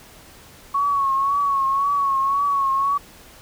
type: tone with vibrato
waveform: sine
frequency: 1108.7 Hz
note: C#6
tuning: in tune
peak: -17 dBFS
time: 0.74-2.98 s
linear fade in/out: 10 ms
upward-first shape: triangle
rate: 1.9 Hz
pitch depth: 58 cents each way
effects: pink hiss -46 dBFS RMS until 3.41 s